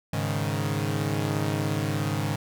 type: chord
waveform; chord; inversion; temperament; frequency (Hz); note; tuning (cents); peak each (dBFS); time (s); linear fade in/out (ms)
sawtooth; Ab suspended fourth; none; equal; 103.83 / 138.59 / 155.56; Ab2 / Db3 / Eb3; 0 / 0 / 0; -25 / -26 / -26; 0.13-2.36; 5
effects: none